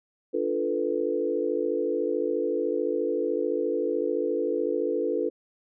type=chord; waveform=sine; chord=B half-diminished seventh; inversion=first; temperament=equal; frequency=293.7 / 349.2 / 440 / 493.9 Hz; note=D4 / F4 / A4 / B4; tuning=0 / 0 / 0 / 0 cents; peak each=-32 / -30 / -28 / -29 dBFS; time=0.33-5.3 s; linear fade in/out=20 ms; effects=none